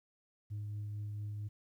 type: tone with tremolo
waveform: sine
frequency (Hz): 104.2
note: G#2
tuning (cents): +6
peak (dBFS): -35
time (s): 0.5-1.49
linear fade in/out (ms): 20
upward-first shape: triangle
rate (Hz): 4.4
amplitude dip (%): 25
effects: tanh soft clip ceiling -36 dBFS + 12-bit